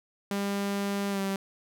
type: tone with pitch glide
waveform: sawtooth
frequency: 200 to 194.98 Hz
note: G3 to G3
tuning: +35 to -9 cents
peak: -24 dBFS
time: 0.31-1.36 s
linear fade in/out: 2 ms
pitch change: -44 cents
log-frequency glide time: 1.1-1.2 s
effects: none